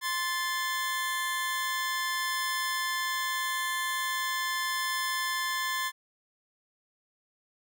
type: tone pair together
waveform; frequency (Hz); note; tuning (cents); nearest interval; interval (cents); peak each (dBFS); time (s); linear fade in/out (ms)
sawtooth; 1046.5 / 1744.3; C6 / A6; 0 / -16; major sixth; 884; -28; 0.01-5.92; 50
effects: none